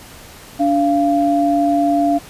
sine tone pair together, 289.6 / 689.2 Hz, D4 / F5, -24 / -23 cents, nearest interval octave + minor third, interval 1501 cents, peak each -15 dBFS, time 0.59-2.19 s, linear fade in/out 20 ms, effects pink hiss -39 dBFS RMS until 2.29 s + resampled to 32000 Hz

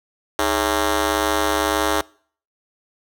10% pulse ring-modulated tone, 242.1 Hz, B3, 34 cents flat, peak -6 dBFS, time 0.39-2.01 s, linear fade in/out 0 ms, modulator 172 Hz, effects noise-tail reverb RT60 0.5 s tail -24 dB re dry + high-pass 100 Hz 12 dB/octave

